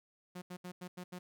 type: tone bursts at uneven times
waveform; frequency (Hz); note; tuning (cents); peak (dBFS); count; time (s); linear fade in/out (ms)
sawtooth; 179.7; F3; +50; -39; 6; 0.35-0.42 / 0.5-0.57 / 0.64-0.72 / 0.81-0.88 / 0.97-1.04 / 1.12-1.19; 10
effects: none